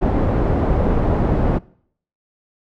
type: low-pass noise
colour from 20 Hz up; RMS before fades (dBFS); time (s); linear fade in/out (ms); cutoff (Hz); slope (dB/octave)
pink; -17; 0.01-1.59; 20; 660; 12
effects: noise-tail reverb RT60 0.6 s tail -23 dB re dry